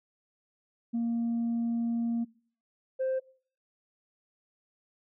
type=tone pair in turn; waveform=sine; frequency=233.1 / 523.3 Hz; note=A#3 / C5; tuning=0 / 0 cents; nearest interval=octave + major second; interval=1400 cents; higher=second; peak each=-25 dBFS; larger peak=neither; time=0.93-2.25 / 2.99-3.2 s; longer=first; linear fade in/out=20 ms; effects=noise-tail reverb RT60 0.5 s tail -24 dB re dry + tanh soft clip ceiling -25 dBFS